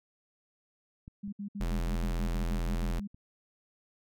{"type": "clicks", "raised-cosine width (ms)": 5, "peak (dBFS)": [-33, -37, -42, -43, -38, -41], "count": 6, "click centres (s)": [1.079, 1.278, 2.365, 2.524, 2.583, 3.145]}
{"type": "tone bursts", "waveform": "sine", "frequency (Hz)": 202.2, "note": "G#3", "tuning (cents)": -46, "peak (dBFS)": -35, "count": 12, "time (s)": [1.23, 3.075], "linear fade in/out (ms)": 10, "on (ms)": 96, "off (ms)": 63}
{"type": "tone", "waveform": "square", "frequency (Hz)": 42.29, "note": "E1", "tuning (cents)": 45, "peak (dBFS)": -30, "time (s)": [1.6, 3], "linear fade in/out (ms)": 10}
{"effects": []}